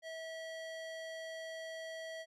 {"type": "tone with band-pass filter", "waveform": "square", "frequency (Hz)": 648, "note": "E5", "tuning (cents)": -30, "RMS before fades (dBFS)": -45, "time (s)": [0.02, 2.26], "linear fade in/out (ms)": 50, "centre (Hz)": 2000, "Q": 0.52, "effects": []}